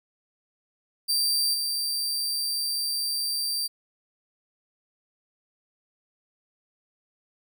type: tone with level steps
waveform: sawtooth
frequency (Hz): 4689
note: D8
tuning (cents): -4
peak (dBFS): -19 / -23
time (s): 1.08-3.68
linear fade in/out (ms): 20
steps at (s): 1.53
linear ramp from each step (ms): 20
effects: none